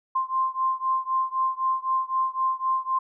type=beating tone pair; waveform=sine; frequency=1047 / 1050.9 Hz; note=C6 / C6; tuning=+1 / +7 cents; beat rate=3.9 Hz; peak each=-25 / -26 dBFS; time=0.15-2.99 s; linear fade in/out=10 ms; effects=none